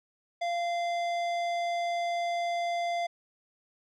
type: tone with tanh clipping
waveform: sine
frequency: 691 Hz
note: F5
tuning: 19 cents flat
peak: -30 dBFS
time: 0.41-3.07 s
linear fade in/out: 10 ms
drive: 15 dB
effects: none